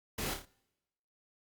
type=noise with echo; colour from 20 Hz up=pink; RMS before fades=-37 dBFS; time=0.18-0.34 s; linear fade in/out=5 ms; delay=28 ms; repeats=4; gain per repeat=-5 dB; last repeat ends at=0.452 s; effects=noise-tail reverb RT60 1.0 s tail -26 dB re dry + Opus 48 kbps